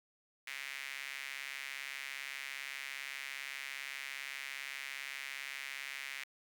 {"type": "tone with high-pass filter", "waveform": "sawtooth", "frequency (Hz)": 137.5, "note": "C#3", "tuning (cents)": -14, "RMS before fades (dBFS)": -44, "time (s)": [0.47, 6.24], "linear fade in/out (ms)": 5, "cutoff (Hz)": 2100, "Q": 3.5, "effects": []}